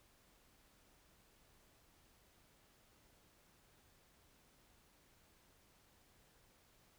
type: silence
effects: pink hiss -70 dBFS RMS until 6.98 s